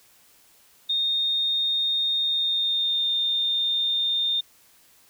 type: tone with pitch glide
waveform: sine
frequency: 3680 to 3631 Hz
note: A#7 to A#7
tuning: -23 to -46 cents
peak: -21 dBFS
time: 0.89-4.41 s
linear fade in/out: 10 ms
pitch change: -23 cents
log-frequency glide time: 2.16-3.1 s
effects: white hiss -57 dBFS RMS until 5.09 s